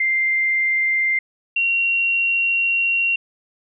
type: tone pair in turn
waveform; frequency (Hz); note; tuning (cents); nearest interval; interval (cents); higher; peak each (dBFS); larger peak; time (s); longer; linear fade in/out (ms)
sine; 2094 / 2747; C7 / F7; +1 / -29; perfect fourth; 470; second; -16; neither; 0-1.19 / 1.56-3.16; second; 5
effects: none